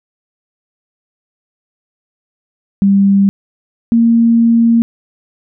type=tone pair in turn; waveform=sine; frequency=197.7 / 231.3 Hz; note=G3 / A#3; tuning=+15 / -13 cents; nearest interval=minor third; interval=272 cents; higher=second; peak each=-6 dBFS; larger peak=neither; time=2.82-3.29 / 3.92-4.82 s; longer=second; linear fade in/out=0 ms; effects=none